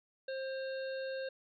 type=harmonic tone with a mistuned harmonic; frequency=530 Hz; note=C5; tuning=22 cents sharp; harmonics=1 / 3 / 5 / 7 / 8; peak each=-37 / -46 / -55 / -55 / -53 dBFS; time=0.28-1.29 s; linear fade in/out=5 ms; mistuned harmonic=5; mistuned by=+59 cents; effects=none